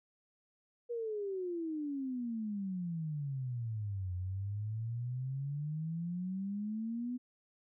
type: exponential two-way sweep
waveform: sine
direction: down then up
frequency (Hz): 483.4 to 89.4 to 251.1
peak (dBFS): -35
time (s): 0.89-7.18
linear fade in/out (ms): 20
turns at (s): 4.14
effects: none